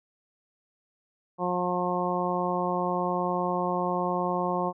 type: harmonic tone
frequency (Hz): 179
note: F3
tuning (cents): +43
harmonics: 1 / 2 / 3 / 4 / 5 / 6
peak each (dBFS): -32 / -32 / -32 / -32 / -32 / -32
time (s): 1.38-4.73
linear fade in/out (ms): 50
effects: none